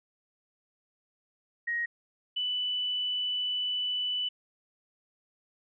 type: tone pair in turn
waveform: sine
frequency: 1882 / 2982 Hz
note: A#6 / F#7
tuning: +16 / +13 cents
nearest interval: minor sixth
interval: 797 cents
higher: second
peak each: -28 / -28 dBFS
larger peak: neither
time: 1.67-1.86 / 2.36-4.29 s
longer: second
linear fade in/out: 10 ms
effects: none